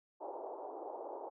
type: band-pass noise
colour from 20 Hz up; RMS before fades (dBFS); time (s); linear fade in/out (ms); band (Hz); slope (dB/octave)
white; -45; 0.2-1.3; 20; 340 to 900; 48
effects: none